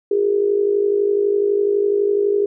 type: tone with amplitude modulation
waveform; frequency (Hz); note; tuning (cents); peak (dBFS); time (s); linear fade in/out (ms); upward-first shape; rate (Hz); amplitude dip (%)
sine; 406.1; G#4; -39; -11; 0.11-2.46; 5; sine; 52; 70
effects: none